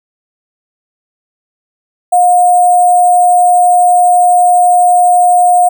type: tone with sample-and-hold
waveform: sine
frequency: 714 Hz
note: F5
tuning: 38 cents sharp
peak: -4 dBFS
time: 2.12-5.69 s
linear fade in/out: 10 ms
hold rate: 8820 Hz
effects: none